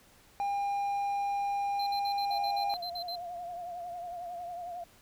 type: tone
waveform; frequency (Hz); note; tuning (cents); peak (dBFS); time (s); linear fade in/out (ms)
triangle; 804; G5; +44; -27; 0.4-2.74; 0
type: tone bursts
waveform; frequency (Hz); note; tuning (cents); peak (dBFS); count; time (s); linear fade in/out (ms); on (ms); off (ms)
triangle; 4100; C8; -36; -35; 11; 1.79-3.157; 5; 77; 52
type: tone with vibrato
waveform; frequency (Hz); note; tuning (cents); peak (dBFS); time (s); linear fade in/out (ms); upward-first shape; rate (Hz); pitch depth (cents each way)
sine; 701; F5; +6; -37; 2.3-4.84; 5; triangle; 11; 61
effects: pink hiss -60 dBFS RMS until 5.01 s